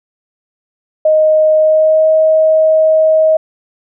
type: tone with pitch glide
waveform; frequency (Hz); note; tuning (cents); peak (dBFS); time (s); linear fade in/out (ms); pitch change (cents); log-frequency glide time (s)
sine; 622.3 to 631.4; D#5 to D#5; 0 to +25; -6; 1.05-3.37; 5; +25; 1.57-2.1
effects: none